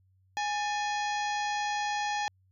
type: harmonic tone with a mistuned harmonic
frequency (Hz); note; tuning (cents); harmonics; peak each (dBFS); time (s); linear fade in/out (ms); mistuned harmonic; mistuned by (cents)
830.6; G#5; 0; 1 / 2 / 3 / 4 / 5 / 6 / 7 / 8; -30 / -36 / -40 / -42 / -44 / -46 / -47 / -48; 0.37-2.28; 0; 2; +120
effects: added 94 Hz sine -63 dBFS peak until 2.51 s